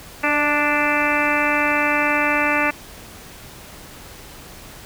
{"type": "harmonic tone with a mistuned harmonic", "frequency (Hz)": 293.7, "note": "D4", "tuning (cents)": 0, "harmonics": [1, 2, 3, 4, 5, 6, 7, 8, 9], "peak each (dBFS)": [-25, -25, -25, -25, -25, -25, -25, -25, -25], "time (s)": [0.23, 2.71], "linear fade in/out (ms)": 10, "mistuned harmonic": 2, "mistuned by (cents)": 20, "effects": ["pink hiss -40 dBFS RMS until 4.85 s"]}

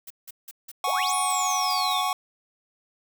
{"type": "noise bursts", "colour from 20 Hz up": "blue", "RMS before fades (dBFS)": -40, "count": 10, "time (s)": [0.07, 1.94], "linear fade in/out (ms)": 5, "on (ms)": 34, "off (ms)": 170}
{"type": "chord", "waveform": "square", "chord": "F# suspended second", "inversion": "none", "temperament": "equal", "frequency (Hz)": [740, 830.6, 1108.7], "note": ["F#5", "G#5", "C#6"], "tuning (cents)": [0, 0, 0], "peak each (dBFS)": [-29, -31, -27], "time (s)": [0.84, 2.13], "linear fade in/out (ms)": 2}
{"type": "exponential two-way sweep", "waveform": "sine", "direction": "up then down", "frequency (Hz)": [440, 9990, 3344], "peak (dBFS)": -28, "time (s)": [0.87, 2.02], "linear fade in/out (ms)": 10, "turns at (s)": 1.14}
{"effects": []}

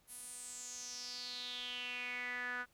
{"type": "tone with band-pass filter sweep", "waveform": "sawtooth", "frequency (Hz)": 246.9, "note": "B3", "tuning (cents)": 0, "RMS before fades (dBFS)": -44, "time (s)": [0.07, 2.66], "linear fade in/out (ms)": 50, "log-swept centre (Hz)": [11000, 1500], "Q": 6.3, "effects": ["pink hiss -72 dBFS RMS until 2.73 s"]}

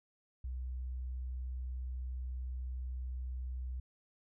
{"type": "tone", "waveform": "sine", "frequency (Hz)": 63.1, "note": "B1", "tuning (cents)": 38, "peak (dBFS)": -37, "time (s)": [0.44, 3.8], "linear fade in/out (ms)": 5, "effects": []}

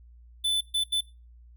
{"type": "tone bursts at uneven times", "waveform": "square", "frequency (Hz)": 3506, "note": "A7", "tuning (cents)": -7, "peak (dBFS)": -24, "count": 3, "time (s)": [[0.44, 0.61], [0.74, 0.84], [0.92, 1.01]], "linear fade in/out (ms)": 10, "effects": ["noise-tail reverb RT60 0.3 s tail -22 dB re dry", "added 59 Hz sine -49 dBFS peak until 1.56 s"]}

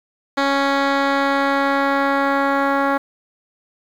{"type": "tone with low-pass filter sweep", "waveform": "10% pulse", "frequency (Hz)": 277.2, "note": "C#4", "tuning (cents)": 0, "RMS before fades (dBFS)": -18, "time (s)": [0.37, 2.98], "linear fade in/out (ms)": 10, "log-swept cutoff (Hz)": [3800, 1600], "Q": 0.98, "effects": ["7-bit"]}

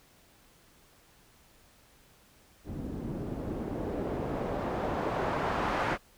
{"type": "noise with low-pass filter sweep", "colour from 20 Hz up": "white", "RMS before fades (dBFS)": -33, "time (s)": [2.64, 5.98], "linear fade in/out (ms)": 50, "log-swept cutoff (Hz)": [220, 1300], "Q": 1, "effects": ["pink hiss -61 dBFS RMS until 6.17 s"]}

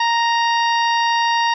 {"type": "harmonic tone", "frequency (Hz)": 932.3, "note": "A#5", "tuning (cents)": 0, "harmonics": [1, 2, 3, 4, 5, 6], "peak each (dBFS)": [-16, -22, -26, -28, -30, -32], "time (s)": [0, 1.54], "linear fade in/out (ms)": 5, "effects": []}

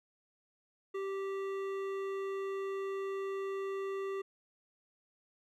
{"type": "tone with hard clipping", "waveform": "triangle", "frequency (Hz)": 390, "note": "G4", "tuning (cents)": -9, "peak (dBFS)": -37, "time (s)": [0.94, 4.22], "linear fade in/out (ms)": 10, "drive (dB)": 16, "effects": []}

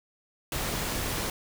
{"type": "noise", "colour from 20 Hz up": "pink", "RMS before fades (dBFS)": -31, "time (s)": [0.52, 1.3], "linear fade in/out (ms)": 2, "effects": []}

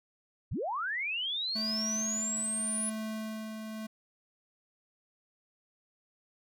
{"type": "linear sweep", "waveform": "sine", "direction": "up", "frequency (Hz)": [49, 10000], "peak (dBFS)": -31, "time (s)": [0.51, 2.9], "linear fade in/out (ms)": 10}
{"type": "tone with tremolo", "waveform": "square", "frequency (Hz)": 218.4, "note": "A3", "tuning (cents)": -13, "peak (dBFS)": -35, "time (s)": [1.55, 3.87], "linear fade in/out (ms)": 10, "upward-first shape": "sine", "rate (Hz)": 0.85, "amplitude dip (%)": 40}
{"effects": []}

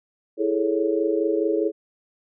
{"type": "chord", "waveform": "sine", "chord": "A major seventh", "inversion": "second", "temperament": "equal", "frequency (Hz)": [329.6, 415.3, 440, 554.4], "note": ["E4", "G#4", "A4", "C#5"], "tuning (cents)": [0, 0, 0, 0], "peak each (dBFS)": [-24, -24, -25, -28], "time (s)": [0.37, 1.72], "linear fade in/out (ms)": 50, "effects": []}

